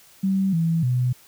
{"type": "tone with pitch steps", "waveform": "sine", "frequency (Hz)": [192.6, 164.8, 125.1], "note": ["G3", "E3", "B2"], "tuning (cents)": [-30, 0, 23], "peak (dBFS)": -18, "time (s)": [0.23, 1.13], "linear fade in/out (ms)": 10, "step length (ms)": 300, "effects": ["white hiss -52 dBFS RMS until 1.27 s"]}